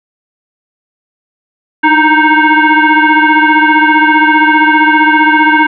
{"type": "tone with frequency modulation", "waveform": "sine", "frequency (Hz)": 319.1, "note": "D#4", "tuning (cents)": 44, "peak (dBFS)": -4, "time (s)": [1.83, 5.67], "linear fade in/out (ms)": 10, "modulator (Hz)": 623, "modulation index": 2.8, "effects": []}